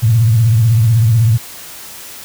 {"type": "tone with vibrato", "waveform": "sine", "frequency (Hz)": 113.4, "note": "A#2", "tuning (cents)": -47, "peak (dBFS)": -7, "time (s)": [0.02, 1.38], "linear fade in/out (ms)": 20, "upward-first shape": "triangle", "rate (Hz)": 16, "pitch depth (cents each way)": 150, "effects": ["white hiss -32 dBFS RMS until 2.24 s"]}